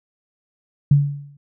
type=tone with exponential decay; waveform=sine; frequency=142.9 Hz; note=D3; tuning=47 cents flat; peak=-7 dBFS; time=0.91-1.37 s; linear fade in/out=5 ms; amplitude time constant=100 ms; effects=none